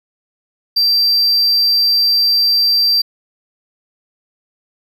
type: tone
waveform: triangle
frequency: 4700 Hz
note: D8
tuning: 1 cent sharp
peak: -9 dBFS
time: 0.76-3.02 s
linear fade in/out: 10 ms
effects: none